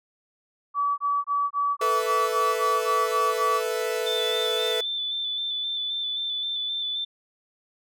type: tone bursts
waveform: sine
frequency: 1145 Hz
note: D6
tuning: 44 cents flat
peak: -21 dBFS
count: 11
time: 0.74-3.61 s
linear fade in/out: 50 ms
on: 240 ms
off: 23 ms
type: chord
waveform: 45% pulse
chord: A suspended second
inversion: none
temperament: equal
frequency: 440 / 493.9 / 659.3 Hz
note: A4 / B4 / E5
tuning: 0 / 0 / 0 cents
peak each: -28 / -29 / -33 dBFS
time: 1.81-4.81 s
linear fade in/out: 5 ms
type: tone with vibrato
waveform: sine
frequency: 3520 Hz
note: A7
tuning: in tune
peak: -26 dBFS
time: 4.06-7.05 s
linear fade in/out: 10 ms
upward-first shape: square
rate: 3.8 Hz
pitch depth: 19 cents each way
effects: none